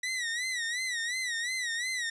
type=tone with vibrato; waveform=sawtooth; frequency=1942 Hz; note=B6; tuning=30 cents flat; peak=-27 dBFS; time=0.03-2.1 s; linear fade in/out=5 ms; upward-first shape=sine; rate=2.8 Hz; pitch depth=110 cents each way; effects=resampled to 22050 Hz